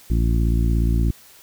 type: harmonic tone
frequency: 56.9 Hz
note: A#1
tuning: 41 cents flat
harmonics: 1 / 2 / 3 / 4 / 5 / 6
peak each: -17 / -23 / -27 / -29 / -31 / -33 dBFS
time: 0.1-1.11 s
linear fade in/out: 5 ms
effects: white hiss -48 dBFS RMS until 1.42 s